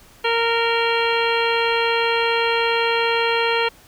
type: harmonic tone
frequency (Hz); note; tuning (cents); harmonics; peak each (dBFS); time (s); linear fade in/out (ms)
462.6; A#4; -13; 1 / 2 / 3 / 4 / 5 / 6 / 7 / 9; -21 / -23 / -26 / -28 / -26 / -26 / -28 / -33; 0.24-3.69; 10
effects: pink hiss -49 dBFS RMS until 3.87 s